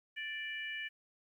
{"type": "harmonic tone", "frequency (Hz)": 587, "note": "D5", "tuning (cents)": -1, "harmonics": [3, 4, 5], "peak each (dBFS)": [-41, -43, -45], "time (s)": [0.16, 0.89], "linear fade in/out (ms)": 20, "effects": ["12-bit"]}